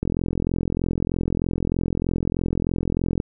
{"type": "click train", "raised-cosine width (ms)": 3, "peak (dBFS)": -10, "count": 138, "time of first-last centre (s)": [0.03, 3.201], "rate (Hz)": 43.2, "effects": []}